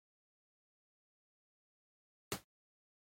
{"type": "noise with exponential decay", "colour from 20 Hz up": "pink", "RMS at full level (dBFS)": -32, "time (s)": [2.32, 2.44], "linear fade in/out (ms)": 0, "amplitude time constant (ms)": 24, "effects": ["high-pass 80 Hz 12 dB/octave", "MP3 64 kbps"]}